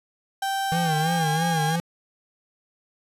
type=tone with pitch glide; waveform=35% pulse; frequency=781 to 812.3 Hz; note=G5 to G#5; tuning=-7 to -39 cents; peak=-22 dBFS; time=0.42-1.76 s; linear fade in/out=5 ms; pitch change=+68 cents; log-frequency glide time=0.86-1.33 s
type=tone with vibrato; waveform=square; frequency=161.7 Hz; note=E3; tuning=33 cents flat; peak=-24 dBFS; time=0.72-1.8 s; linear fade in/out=0 ms; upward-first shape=sine; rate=3 Hz; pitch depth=110 cents each way
effects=resampled to 32000 Hz